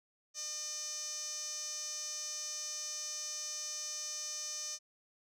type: tone with band-pass filter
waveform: sawtooth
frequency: 605 Hz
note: D#5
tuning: 49 cents flat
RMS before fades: -41 dBFS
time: 0.34-4.79 s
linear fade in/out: 50 ms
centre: 6000 Hz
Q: 8.2
effects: none